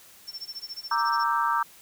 sine tone with tremolo, 5410 Hz, E8, 44 cents sharp, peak -32 dBFS, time 0.27-1.25 s, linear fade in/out 20 ms, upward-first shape sine, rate 14 Hz, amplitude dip 100%
sine chord, E half-diminished seventh, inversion second, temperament equal, 932.3 / 1174.7 / 1318.5 / 1568 Hz, Bb5 / D6 / E6 / G6, 0 / 0 / 0 / 0 cents, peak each -26 / -26 / -29 / -31 dBFS, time 0.91-1.63 s, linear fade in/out 5 ms
effects white hiss -52 dBFS RMS until 1.81 s

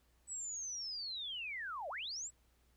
sine linear two-way sweep, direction down then up, 8000 to 540 to 8000 Hz, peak -40 dBFS, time 0.27-2.31 s, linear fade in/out 50 ms, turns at 1.89 s, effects added 60 Hz sine -70 dBFS peak until 2.76 s + pink hiss -75 dBFS RMS until 2.76 s

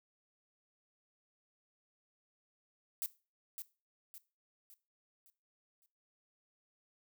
violet noise with echo, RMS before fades -37 dBFS, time 3.02-3.06 s, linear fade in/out 0 ms, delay 560 ms, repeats 5, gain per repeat -7 dB, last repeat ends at 5.86 s, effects noise-tail reverb RT60 0.3 s tail -17 dB re dry

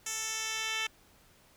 10% pulse tone with band-pass filter sweep, 441.4 Hz, A4, 5 cents sharp, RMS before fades -35 dBFS, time 0.06-0.87 s, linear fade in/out 5 ms, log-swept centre 7200 to 3400 Hz, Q 1.6, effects pink hiss -62 dBFS RMS until 1.56 s

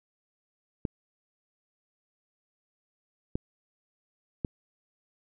clicks, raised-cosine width 3 ms, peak -16 dBFS, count 3, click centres 0.852 / 3.355 / 4.448 s, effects none

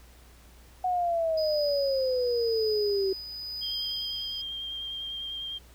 sine exponential sweep, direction down, 740 to 380 Hz, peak -24 dBFS, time 0.84-3.13 s, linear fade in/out 5 ms
triangle tone with tremolo, 4978 Hz, D#8, in tune, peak -30 dBFS, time 1.37-4.42 s, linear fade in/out 10 ms, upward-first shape triangle, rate 0.93 Hz, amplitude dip 55%
sine tone with vibrato, 3194 Hz, G7, 32 cents sharp, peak -33 dBFS, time 3.61-5.59 s, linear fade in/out 20 ms, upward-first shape sine, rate 10 Hz, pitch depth 15 cents each way
effects added 60 Hz sine -52 dBFS peak until 5.74 s + pink hiss -57 dBFS RMS until 5.74 s

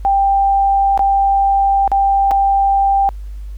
sine tone with dropouts, 789 Hz, G5, 11 cents sharp, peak -10 dBFS, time 0.05-3.09 s, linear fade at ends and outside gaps 0 ms, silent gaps 0.976-0.993 / 1.877-1.917 / 2.31-2.315 s, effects added 50 Hz sine -25 dBFS peak until 3.57 s + pink hiss -54 dBFS RMS until 3.57 s

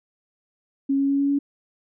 sine tone with pitch steps, 274.6 / 276.5 / 278.4 / 280.4 / 282.3 Hz, C#4 / C#4 / C#4 / C#4 / C#4, -16 / -4 / +8 / +20 / +32 cents, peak -18 dBFS, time 0.89-1.39 s, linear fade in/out 10 ms, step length 100 ms, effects none

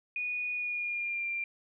sine tone with pitch glide, 2464 to 2377 Hz, D#7 to D7, -17 to +20 cents, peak -31 dBFS, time 0.16-1.44 s, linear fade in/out 2 ms, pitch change -63 cents, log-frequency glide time 0.54-1.27 s, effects none

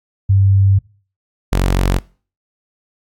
sine / sawtooth tone pair in turn, 97.7 / 46.11 Hz, G2 / F#1, -5 / -5 cents, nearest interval octave + minor second, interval 1300 cents, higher first, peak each -8 dBFS, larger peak neither, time 0.29-0.79 / 1.52-1.99 s, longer first, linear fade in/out 10 ms, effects noise-tail reverb RT60 0.4 s tail -23 dB re dry + AAC 64 kbps

